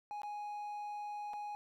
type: tone with dropouts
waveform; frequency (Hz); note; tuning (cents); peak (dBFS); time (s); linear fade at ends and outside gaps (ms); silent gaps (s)
triangle; 830.6; G#5; 0; -38; 0.11-1.55; 0; 0.218-0.233 / 1.334-1.338
effects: none